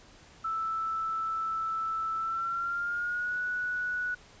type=tone with pitch glide; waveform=sine; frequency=1319 to 1472 Hz; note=E6 to F#6; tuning=+1 to -9 cents; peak=-29 dBFS; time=0.44-4.15 s; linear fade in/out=10 ms; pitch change=+190 cents; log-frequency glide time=2.17-3.38 s; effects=pink hiss -55 dBFS RMS until 4.4 s + resampled to 16000 Hz